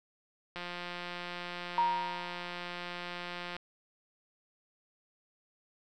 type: click train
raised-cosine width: 0.3 ms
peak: -24 dBFS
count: 530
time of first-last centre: 0.56-3.566 s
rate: 176 Hz
type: tone with exponential decay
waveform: sine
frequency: 940 Hz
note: A#5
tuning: 14 cents sharp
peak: -23 dBFS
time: 1.78-2.7 s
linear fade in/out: 1 ms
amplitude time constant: 200 ms
effects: none